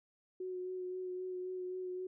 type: tone with vibrato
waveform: sine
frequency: 367.3 Hz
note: F#4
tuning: 13 cents flat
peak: -38 dBFS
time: 0.4-2.07 s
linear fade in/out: 5 ms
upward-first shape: sine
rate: 3.8 Hz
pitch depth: 17 cents each way
effects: none